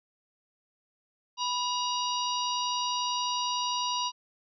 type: harmonic tone with a mistuned harmonic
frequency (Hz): 951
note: A#5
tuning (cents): +34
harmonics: 1 / 3 / 4 / 5 / 6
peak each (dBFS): -30 / -35 / -36 / -37 / -38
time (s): 1.37-4.12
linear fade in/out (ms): 50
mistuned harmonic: 1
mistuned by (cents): +69
effects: none